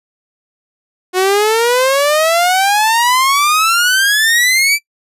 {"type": "exponential sweep", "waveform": "sawtooth", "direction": "up", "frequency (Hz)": [362.4, 2346], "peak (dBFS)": -6, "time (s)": [1.13, 4.79], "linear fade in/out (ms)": 50, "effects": ["noise-tail reverb RT60 0.1 s tail -22 dB re dry", "resampled to 32000 Hz"]}